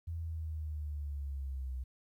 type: linear sweep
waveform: sine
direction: down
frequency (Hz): 83.9 to 63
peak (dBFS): -36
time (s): 0.07-1.84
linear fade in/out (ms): 10
effects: 12-bit